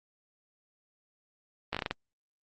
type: slowing click train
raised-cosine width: 0.3 ms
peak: -15 dBFS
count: 7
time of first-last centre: 1.73-1.91 s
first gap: 16 ms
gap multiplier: 1.25
effects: Opus 32 kbps